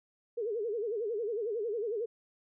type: tone with vibrato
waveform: sine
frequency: 440 Hz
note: A4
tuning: in tune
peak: -31 dBFS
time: 0.37-2.06 s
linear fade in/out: 10 ms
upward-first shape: sine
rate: 11 Hz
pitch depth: 160 cents each way
effects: none